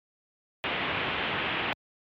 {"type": "low-pass noise", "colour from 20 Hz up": "white", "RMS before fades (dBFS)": -30, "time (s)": [0.64, 1.73], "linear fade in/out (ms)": 0, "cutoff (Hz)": 3200, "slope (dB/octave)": 48, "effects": ["high-pass 80 Hz 12 dB/octave", "MP3 96 kbps"]}